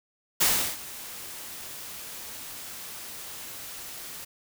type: noise with ADSR envelope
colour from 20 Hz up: white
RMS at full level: -21 dBFS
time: 0.4-4.25 s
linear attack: 13 ms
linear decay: 350 ms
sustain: -19 dB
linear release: 12 ms
effects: none